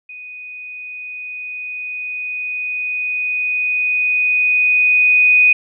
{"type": "tone with level ramp", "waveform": "sine", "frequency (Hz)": 2487, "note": "D#7", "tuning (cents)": -1, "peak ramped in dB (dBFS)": [-31, -7], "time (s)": [0.09, 5.53], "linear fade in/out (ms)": 5, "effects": []}